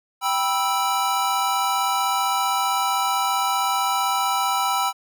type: chord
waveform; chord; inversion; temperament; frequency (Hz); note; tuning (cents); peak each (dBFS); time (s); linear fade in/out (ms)
square; E minor; first; equal with one note detuned; 784 / 978.7 / 1318.5; G5 / B5 / E6; 0 / -16 / 0; -25; 0.21-4.93; 50
effects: none